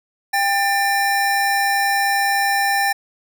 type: tone pair together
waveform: square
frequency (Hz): 795 / 1784.7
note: G5 / A6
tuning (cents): +24 / +24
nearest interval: octave + major second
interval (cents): 1400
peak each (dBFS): -19 / -20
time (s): 0.33-2.93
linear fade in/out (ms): 10
effects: none